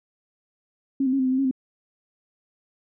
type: tone with pitch steps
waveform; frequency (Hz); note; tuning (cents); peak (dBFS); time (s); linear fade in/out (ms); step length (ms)
sine; 271.4 / 257.5 / 273 / 259.9 / 257.3 / 261 / 272.7 / 260.1; C#4 / C4 / C#4 / C4 / C4 / C4 / C#4 / C4; -36 / -28 / -26 / -11 / -29 / -4 / -28 / -10; -19; 1-1.512; 5; 64
effects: none